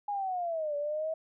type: linear two-way sweep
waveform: sine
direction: down then up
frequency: 830.6 to 575 to 645 Hz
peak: -30 dBFS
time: 0.08-1.14 s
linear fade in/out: 5 ms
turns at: 0.76 s
effects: none